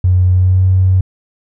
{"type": "tone with pitch glide", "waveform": "triangle", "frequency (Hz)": [91.1, 93.39], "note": ["F#2", "F#2"], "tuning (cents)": [-26, 17], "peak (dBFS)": -3, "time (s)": [0.04, 1.01], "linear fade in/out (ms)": 5, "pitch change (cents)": 43, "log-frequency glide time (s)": [0.3, 0.63], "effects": ["tanh soft clip ceiling -5 dBFS"]}